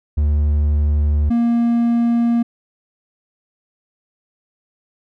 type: tone pair in turn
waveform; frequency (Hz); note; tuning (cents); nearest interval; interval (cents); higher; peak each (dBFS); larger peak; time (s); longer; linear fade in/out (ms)
triangle; 74 / 234.9; D2 / A#3; +14 / +13; octave + minor sixth; 1999; second; -11; neither; 0.17-1.3 / 1.3-2.43; neither; 10
effects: none

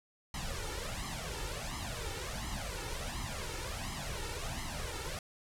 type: noise with flanger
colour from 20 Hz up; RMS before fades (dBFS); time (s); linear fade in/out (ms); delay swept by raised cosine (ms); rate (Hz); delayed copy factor
pink; -39; 0.34-5.19; 2; 0.97 to 2.27; 1.4; +0.8
effects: low-pass 10000 Hz 12 dB/octave

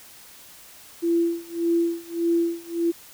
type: tone with tremolo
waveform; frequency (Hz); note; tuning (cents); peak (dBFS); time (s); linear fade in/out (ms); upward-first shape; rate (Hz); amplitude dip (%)
sine; 338; E4; +43; -17; 1.02-2.92; 20; sine; 1.7; 95
effects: white hiss -47 dBFS RMS until 3.13 s

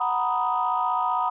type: chord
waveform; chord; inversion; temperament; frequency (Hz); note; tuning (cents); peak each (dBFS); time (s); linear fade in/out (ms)
sine; B major seventh; second; equal; 740 / 932.3 / 987.8 / 1244.5; F#5 / A#5 / B5 / D#6; 0 / 0 / 0 / 0; -27 / -27 / -26 / -26; 0-1.3; 10
effects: tanh soft clip ceiling -13 dBFS

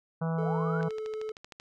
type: harmonic tone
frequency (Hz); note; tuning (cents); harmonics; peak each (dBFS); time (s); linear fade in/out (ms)
163.7; E3; -12; 1 / 3 / 4 / 5 / 6 / 7 / 8 / 9; -28 / -38 / -40 / -42 / -44 / -45 / -46 / -47; 0.21-0.89; 10
type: tone with pitch glide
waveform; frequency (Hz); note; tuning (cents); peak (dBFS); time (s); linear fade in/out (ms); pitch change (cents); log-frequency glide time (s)
triangle; 440.5 to 433.4; A4 to A4; +2 to -26; -31; 0.38-1.32; 5; -28; 0.7-1.05
type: linear sweep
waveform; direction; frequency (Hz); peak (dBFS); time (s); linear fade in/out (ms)
sine; up; 610 to 1527; -35; 0.43-0.81; 0
type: click train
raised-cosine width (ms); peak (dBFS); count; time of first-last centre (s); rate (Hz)
0.2; -27; 11; 0.83-1.599; 13
effects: none

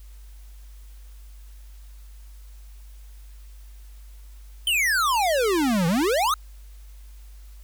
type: exponential two-way sweep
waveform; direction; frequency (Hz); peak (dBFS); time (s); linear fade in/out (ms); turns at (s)
square; down then up; 3136 to 159.7 to 1325; -20; 4.67-6.34; 2; 5.87
effects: added 50 Hz sine -41 dBFS peak until 7.63 s + white hiss -58 dBFS RMS until 7.63 s

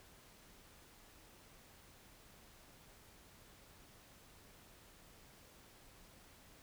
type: silence
effects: pink hiss -62 dBFS RMS until 6.62 s

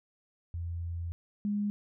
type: tone pair in turn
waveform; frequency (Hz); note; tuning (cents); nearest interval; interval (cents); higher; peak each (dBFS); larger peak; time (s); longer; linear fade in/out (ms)
sine; 85.1 / 205.8; F2 / G#3; -44 / -16; octave + minor third; 1528; second; -33 / -28; second; 0.54-1.12 / 1.45-1.7; first; 0
effects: none

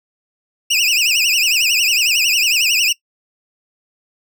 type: tone with vibrato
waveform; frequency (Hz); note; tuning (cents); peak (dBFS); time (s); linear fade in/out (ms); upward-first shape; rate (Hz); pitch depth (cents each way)
25% pulse; 2659; E7; +14; -9; 0.7-2.93; 10; triangle; 11; 200
effects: noise-tail reverb RT60 0.1 s tail -22 dB re dry

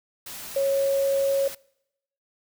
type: tone in noise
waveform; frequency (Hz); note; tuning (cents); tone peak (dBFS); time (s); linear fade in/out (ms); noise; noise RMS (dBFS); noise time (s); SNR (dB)
sine; 550; C#5; -14; -20; 0.56-1.48; 5; white; -38; 0.26-1.55; +15
effects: noise-tail reverb RT60 0.8 s tail -24 dB re dry

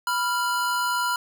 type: tone pair together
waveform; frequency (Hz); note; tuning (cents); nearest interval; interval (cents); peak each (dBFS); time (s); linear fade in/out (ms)
square; 984.5 / 1391; B5 / F6; -6 / -7; tritone; 599; -26; 0.07-1.16; 2
effects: none

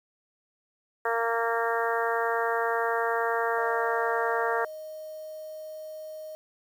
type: harmonic tone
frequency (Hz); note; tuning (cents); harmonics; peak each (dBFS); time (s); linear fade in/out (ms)
230.5; A#3; -19; 2 / 3 / 4 / 5 / 6 / 7 / 8; -29 / -31 / -32 / -33 / -34 / -34 / -35; 1.05-4.65; 5
type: tone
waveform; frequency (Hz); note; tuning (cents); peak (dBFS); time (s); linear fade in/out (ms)
sine; 622.3; D#5; 0; -37; 3.58-6.35; 0
effects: 9-bit

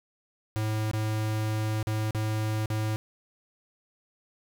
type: tone with dropouts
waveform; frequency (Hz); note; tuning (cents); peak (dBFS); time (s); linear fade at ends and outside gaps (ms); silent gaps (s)
square; 108.4; A2; -25; -27; 0.56-2.96; 0; 0.913-0.934 / 1.828-1.871 / 2.108-2.148 / 2.658-2.702
effects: none

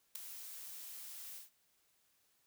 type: noise with ADSR envelope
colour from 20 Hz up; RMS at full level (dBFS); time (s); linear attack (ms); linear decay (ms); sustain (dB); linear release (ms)
blue; -38; 0.15-1.5; 6; 5; -11; 140
effects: white hiss -75 dBFS RMS until 2.46 s

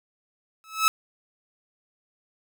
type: tone with exponential growth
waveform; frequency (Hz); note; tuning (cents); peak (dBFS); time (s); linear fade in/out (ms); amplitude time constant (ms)
sawtooth; 1299; E6; -26; -10; 0.64-0.88; 0; 52
effects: none

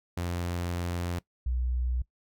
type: tone pair in turn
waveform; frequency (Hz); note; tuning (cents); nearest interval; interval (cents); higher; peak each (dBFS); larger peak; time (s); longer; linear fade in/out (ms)
sawtooth / sine; 87.31 / 61.74; F2 / B1; 0 / 0; tritone; 600; first; -26; neither; 0.17-1.19 / 1.46-2.02; first; 5
effects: noise-tail reverb RT60 0.1 s tail -20 dB re dry

